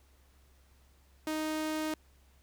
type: tone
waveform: sawtooth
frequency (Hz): 311.1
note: D#4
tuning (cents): 0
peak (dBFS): -28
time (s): 1.27-1.94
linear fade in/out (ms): 2
effects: added 67 Hz sine -61 dBFS peak until 2.42 s + pink hiss -68 dBFS RMS until 2.42 s